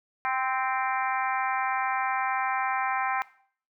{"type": "harmonic tone with a mistuned harmonic", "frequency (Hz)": 261.6, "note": "C4", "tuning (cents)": 0, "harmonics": [3, 4, 5, 6, 7, 8, 9], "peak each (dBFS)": [-29, -31, -33, -35, -36, -37, -38], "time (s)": [0.25, 3.22], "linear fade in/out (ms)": 0, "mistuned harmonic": 4, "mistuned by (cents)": -17, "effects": ["noise-tail reverb RT60 0.5 s tail -17 dB re dry"]}